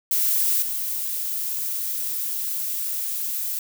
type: noise with level steps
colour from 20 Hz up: violet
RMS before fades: -21 / -27 dBFS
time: 0.11-3.59 s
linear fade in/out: 2 ms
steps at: 0.62 s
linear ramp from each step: 5 ms
effects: none